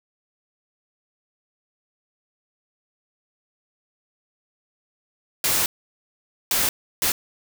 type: noise bursts at uneven times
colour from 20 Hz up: white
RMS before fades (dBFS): -21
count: 3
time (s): 5.44-5.66 / 6.51-6.69 / 7.02-7.12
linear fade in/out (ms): 2
effects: none